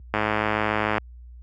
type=click train; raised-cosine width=0.5 ms; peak=-7 dBFS; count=91; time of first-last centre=0.14-0.981 s; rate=107 Hz; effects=added 60 Hz sine -31 dBFS peak until 1.42 s + high-pass 100 Hz 12 dB/octave